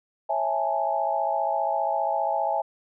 sine chord, A major seventh, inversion first, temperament just, 550 / 660 / 825 / 880 Hz, C#5 / E5 / G#5 / A5, -14 / +2 / -12 / 0 cents, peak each -32 / -27 / -26 / -30 dBFS, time 0.29-2.62 s, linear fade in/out 10 ms, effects none

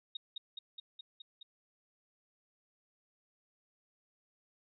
sine tone with echo, 3729 Hz, A#7, in tune, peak -37 dBFS, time 0.15-0.17 s, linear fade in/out 5 ms, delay 210 ms, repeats 6, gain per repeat -2 dB, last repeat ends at 1.43 s, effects none

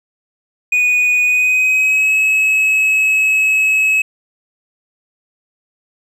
triangle tone with pitch glide, 2473 to 2572 Hz, D#7 to E7, -11 to -43 cents, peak -9 dBFS, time 0.72-4.02 s, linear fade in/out 5 ms, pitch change +68 cents, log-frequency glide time 1.22-2.14 s, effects none

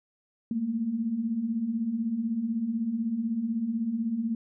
sine beating tone pair, 214 / 230 Hz, A3 / A#3, -48 / -23 cents, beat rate 16 Hz, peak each -34 / -27 dBFS, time 0.51-4.35 s, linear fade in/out 2 ms, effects none

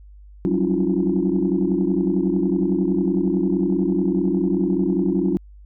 sine tone cluster, 183.3 / 194.3 / 279.5 / 324.4 / 355.2 Hz, F#3 / G3 / C#4 / E4 / F4, -16 / -15 / +14 / -28 / +29 cents, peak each -23 dBFS, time 0.45-5.37 s, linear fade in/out 0 ms, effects tanh soft clip ceiling -9 dBFS + added 50 Hz sine -41 dBFS peak until 5.65 s

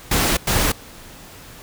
pink noise bursts at uneven times, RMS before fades -18 dBFS, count 2, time 0.11-0.37 / 0.47-0.72 s, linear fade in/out 5 ms, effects pink hiss -41 dBFS RMS until 1.62 s

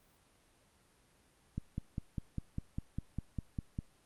click train, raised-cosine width 5 ms, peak -24 dBFS, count 12, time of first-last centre 1.58-3.789 s, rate 4.98 Hz, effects pink hiss -68 dBFS RMS until 4.05 s + Opus 32 kbps

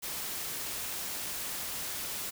white noise, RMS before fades -37 dBFS, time 0.02-2.31 s, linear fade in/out 20 ms, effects none

